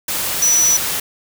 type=tone in noise; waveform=sine; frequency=5920 Hz; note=F#8; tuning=in tune; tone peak=-11 dBFS; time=0.42-0.77 s; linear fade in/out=5 ms; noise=white; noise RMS=-21 dBFS; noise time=0.08-1 s; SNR=+7 dB; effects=none